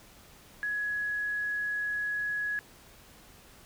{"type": "tone", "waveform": "sine", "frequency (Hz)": 1678, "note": "G#6", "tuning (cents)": 17, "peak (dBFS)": -29, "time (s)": [0.63, 2.59], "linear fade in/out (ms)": 0, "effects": ["pink hiss -55 dBFS RMS until 3.65 s"]}